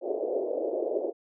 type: band-pass noise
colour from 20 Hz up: pink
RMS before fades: -30 dBFS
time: 0.01-1.13 s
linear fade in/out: 50 ms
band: 350 to 620 Hz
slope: 48 dB/octave
effects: none